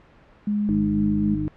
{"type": "tone", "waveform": "sine", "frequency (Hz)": 207.7, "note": "G#3", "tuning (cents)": 0, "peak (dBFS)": -20, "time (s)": [0.47, 1.35], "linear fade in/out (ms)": 5}
{"type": "harmonic tone", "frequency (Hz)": 51, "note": "G#1", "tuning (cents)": -31, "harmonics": [1, 2, 3, 4, 6], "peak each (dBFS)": [-33, -33, -29, -36, -25], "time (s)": [0.69, 1.48], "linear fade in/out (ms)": 0}
{"effects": ["pink hiss -52 dBFS RMS until 1.56 s", "low-pass 2000 Hz 12 dB/octave"]}